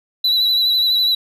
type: tone with vibrato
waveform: triangle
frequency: 3951 Hz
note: B7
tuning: in tune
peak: -12 dBFS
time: 0.24-1.15 s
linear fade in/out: 5 ms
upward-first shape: triangle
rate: 12 Hz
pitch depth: 43 cents each way
effects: none